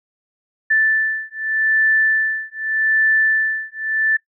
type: beating tone pair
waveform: sine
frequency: 1760 / 1760.83 Hz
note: A6 / A6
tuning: 0 / +1 cents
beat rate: 0.83 Hz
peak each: -18 dBFS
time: 0.7-4.17 s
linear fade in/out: 10 ms
effects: noise-tail reverb RT60 0.1 s tail -20 dB re dry